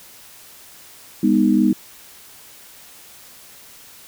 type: chord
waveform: sine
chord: G# minor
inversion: none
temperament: equal with one note detuned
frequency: 202.9 / 246.9 / 311.1 Hz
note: G#3 / B3 / D#4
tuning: -40 / 0 / 0 cents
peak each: -17 dBFS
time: 1.23-1.73 s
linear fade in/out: 5 ms
effects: white hiss -44 dBFS RMS until 4.07 s